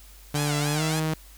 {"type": "tone with pitch glide", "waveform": "sawtooth", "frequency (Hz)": [146.83, 157.37], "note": ["D3", "D#3"], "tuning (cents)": [0, 20], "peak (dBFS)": -20, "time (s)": [0.34, 1.14], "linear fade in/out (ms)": 5, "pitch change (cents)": 120, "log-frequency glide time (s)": [0.7, 0.83]}
{"type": "tone with vibrato", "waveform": "5% pulse", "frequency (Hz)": 750, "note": "F#5", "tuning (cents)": 23, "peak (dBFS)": -18, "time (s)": [0.35, 1], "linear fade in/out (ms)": 5, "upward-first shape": "sine", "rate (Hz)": 3.5, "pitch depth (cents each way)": 210}
{"effects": ["added 49 Hz sine -47 dBFS peak until 1.37 s", "white hiss -52 dBFS RMS until 1.37 s"]}